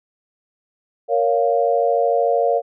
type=chord; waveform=sine; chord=Bb minor; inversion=none; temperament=just; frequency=466.2 / 559.4 / 699.2 Hz; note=Bb4 / Db5 / F5; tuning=0 / +16 / +2 cents; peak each=-19 dBFS; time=1.08-2.62 s; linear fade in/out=50 ms; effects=none